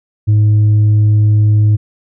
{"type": "tone with tanh clipping", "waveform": "sine", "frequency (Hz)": 105.9, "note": "G#2", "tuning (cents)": 34, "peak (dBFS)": -7, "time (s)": [0.27, 1.77], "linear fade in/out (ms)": 20, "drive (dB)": 2, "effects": []}